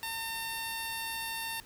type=tone with notch filter; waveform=5% pulse; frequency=907 Hz; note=A#5; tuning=48 cents flat; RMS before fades=-37 dBFS; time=0.03-1.6 s; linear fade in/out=0 ms; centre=6800 Hz; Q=0.96; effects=pink hiss -55 dBFS RMS until 1.65 s